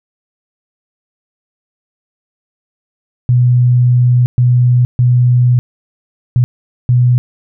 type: tone bursts at uneven times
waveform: sine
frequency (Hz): 123.47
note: B2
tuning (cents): 0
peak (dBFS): -6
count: 5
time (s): 3.29-4.26 / 4.38-4.85 / 4.99-5.59 / 6.36-6.44 / 6.89-7.18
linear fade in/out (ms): 0
effects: none